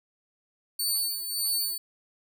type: tone with tremolo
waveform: 15% pulse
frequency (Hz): 4498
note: C#8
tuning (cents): +24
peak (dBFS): -18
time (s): 0.79-1.78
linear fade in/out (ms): 5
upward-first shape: sine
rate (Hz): 1.7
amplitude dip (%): 60
effects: none